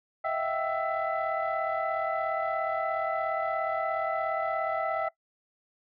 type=tone cluster; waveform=sine; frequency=642 / 679 / 772 / 1319 / 2000 Hz; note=E5 / F5 / G5 / E6 / B6; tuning=-46 / -49 / -27 / +1 / +21 cents; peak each=-31 / -35 / -32 / -32 / -38 dBFS; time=0.24-5.09 s; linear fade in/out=10 ms; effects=noise-tail reverb RT60 0.1 s tail -19 dB re dry + tanh soft clip ceiling -19 dBFS